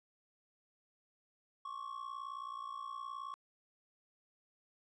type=ring-modulated tone; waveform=triangle; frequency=1108.7 Hz; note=C#6; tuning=in tune; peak=-37 dBFS; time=1.65-3.34 s; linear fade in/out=0 ms; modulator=29.5 Hz; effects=resampled to 22050 Hz